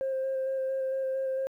sine tone with vibrato, 530 Hz, C5, 22 cents sharp, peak -26 dBFS, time 0.01-1.47 s, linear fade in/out 0 ms, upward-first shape square, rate 4.4 Hz, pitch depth 11 cents each way, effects tanh soft clip ceiling -25 dBFS + 11-bit

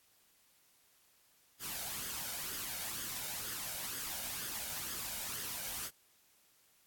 white noise with flanger, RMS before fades -41 dBFS, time 1.59-5.91 s, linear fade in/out 50 ms, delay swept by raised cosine 0.61 to 1.36 ms, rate 2.1 Hz, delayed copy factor +0.5, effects white hiss -69 dBFS RMS until 6.86 s + AAC 64 kbps

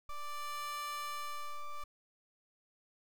45% pulse ring-modulated tone, 587.3 Hz, D5, in tune, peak -35 dBFS, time 0.09-1.84 s, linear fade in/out 5 ms, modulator 587 Hz, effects none

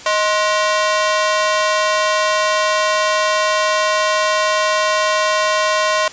sawtooth ring-modulated tone, 842 Hz, G#5, 24 cents sharp, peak -7 dBFS, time 0.06-6.08 s, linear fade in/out 2 ms, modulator 217 Hz, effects white hiss -35 dBFS RMS until 6.12 s + resampled to 16000 Hz

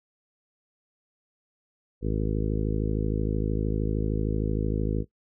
harmonic tone, 53.1 Hz, G#1, 39 cents sharp, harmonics 1 / 2 / 3 / 4 / 5 / 6 / 7 / 8 / 9, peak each -28 / -31 / -33 / -34 / -35 / -36 / -36 / -37 / -38 dBFS, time 2.01-5.05 s, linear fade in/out 50 ms, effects noise-tail reverb RT60 0.1 s tail -17 dB re dry

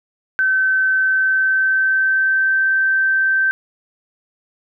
sine tone with pitch glide, 1535 to 1554.6 Hz, G6 to G6, -37 to -15 cents, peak -13 dBFS, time 0.39-3.51 s, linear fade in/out 0 ms, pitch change +22 cents, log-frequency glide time 0.94-2.65 s, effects none

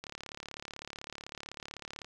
click train, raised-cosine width 0.2 ms, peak -24 dBFS, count 73, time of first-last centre 0.04-2.046 s, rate 35.9 Hz, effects none

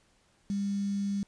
sine tone with quantisation, 200 Hz, G3, 35 cents sharp, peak -28 dBFS, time 0.5-1.23 s, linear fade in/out 0 ms, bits 8, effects pink hiss -67 dBFS RMS until 1.27 s + resampled to 22050 Hz

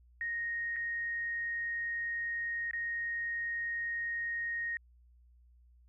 sine tone with dropouts, 1865 Hz, A#6, in tune, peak -33 dBFS, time 0.21-4.77 s, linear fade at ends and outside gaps 1 ms, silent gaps 0.761-0.765 / 2.711-2.733 s, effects added 60 Hz sine -59 dBFS peak until 5.88 s

